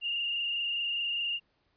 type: tone with frequency modulation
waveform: sine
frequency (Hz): 2815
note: F7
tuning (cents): +13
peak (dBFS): -29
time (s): 0.01-1.4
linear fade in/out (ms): 50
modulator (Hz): 24.9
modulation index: 2.2
effects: pink hiss -73 dBFS RMS until 1.76 s + resampled to 11025 Hz